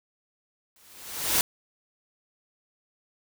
white noise with exponential growth, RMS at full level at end -20 dBFS, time 0.76-1.41 s, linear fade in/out 1 ms, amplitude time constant 140 ms, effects none

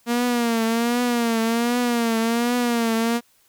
sawtooth tone with vibrato, 234.7 Hz, A#3, 12 cents sharp, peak -15 dBFS, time 0.06-3.21 s, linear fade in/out 50 ms, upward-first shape triangle, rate 1.3 Hz, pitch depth 84 cents each way, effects white hiss -60 dBFS RMS until 3.48 s

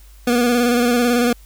25% pulse tone with vibrato, 241.6 Hz, B3, 38 cents flat, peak -10 dBFS, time 0.27-1.33 s, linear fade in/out 5 ms, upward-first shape square, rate 18 Hz, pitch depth 32 cents each way, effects added 50 Hz sine -41 dBFS peak until 1.45 s + white hiss -52 dBFS RMS until 1.45 s

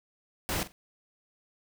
pink noise with echo, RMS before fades -31 dBFS, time 0.49-0.63 s, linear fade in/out 0 ms, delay 45 ms, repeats 2, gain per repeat -14 dB, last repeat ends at 0.72 s, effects none

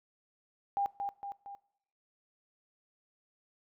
sine tone with echo, 801 Hz, G5, 37 cents sharp, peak -28 dBFS, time 0.77-0.86 s, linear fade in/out 0 ms, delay 230 ms, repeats 3, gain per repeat -5 dB, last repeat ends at 1.55 s, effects noise-tail reverb RT60 0.7 s tail -21 dB re dry

